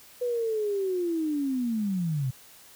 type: linear sweep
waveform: sine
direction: down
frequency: 496.4 to 123.47 Hz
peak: -25 dBFS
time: 0.21-2.31 s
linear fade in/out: 10 ms
effects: white hiss -52 dBFS RMS until 2.75 s